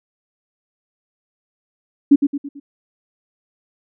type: tone with echo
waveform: sine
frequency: 283.5 Hz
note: C#4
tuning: 39 cents sharp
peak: -5 dBFS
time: 2.11-2.16 s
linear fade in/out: 10 ms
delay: 110 ms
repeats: 4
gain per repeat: -7 dB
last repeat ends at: 2.6 s
effects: none